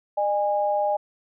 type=tone pair together; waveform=sine; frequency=606 / 821 Hz; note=D#5 / G#5; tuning=-46 / -20 cents; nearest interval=perfect fourth; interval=526 cents; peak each=-23 dBFS; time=0.17-0.97 s; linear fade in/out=10 ms; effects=none